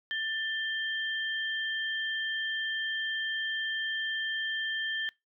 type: tone pair together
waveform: sine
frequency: 1774 / 3161 Hz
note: A6 / G7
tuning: +14 / +14 cents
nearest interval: minor seventh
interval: 1000 cents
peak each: -32 / -34 dBFS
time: 0.11-5.09 s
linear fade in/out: 0 ms
effects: noise-tail reverb RT60 0.2 s tail -23 dB re dry